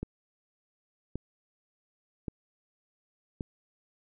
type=click train; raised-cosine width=3 ms; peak=-21 dBFS; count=4; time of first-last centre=0.03-3.408 s; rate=0.888 Hz; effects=none